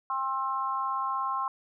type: tone with amplitude modulation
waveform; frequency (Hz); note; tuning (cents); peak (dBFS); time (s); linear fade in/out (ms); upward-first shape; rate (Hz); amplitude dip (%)
sine; 1063; C6; +27; -23; 0.1-1.48; 2; sine; 263; 95
effects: none